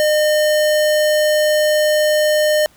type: tone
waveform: square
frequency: 608 Hz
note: D#5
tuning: 40 cents flat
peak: -13 dBFS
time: 0-2.66 s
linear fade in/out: 0 ms
effects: pink hiss -51 dBFS RMS until 2.76 s